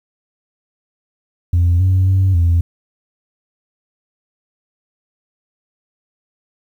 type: tone with pitch steps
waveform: sine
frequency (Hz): 86.8 / 93.5 / 95.1 / 85.1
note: F2 / F#2 / F#2 / F2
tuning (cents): -10 / +19 / +48 / -44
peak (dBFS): -8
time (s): 1.53-2.61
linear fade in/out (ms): 5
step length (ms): 270
effects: tanh soft clip ceiling -8 dBFS + 8-bit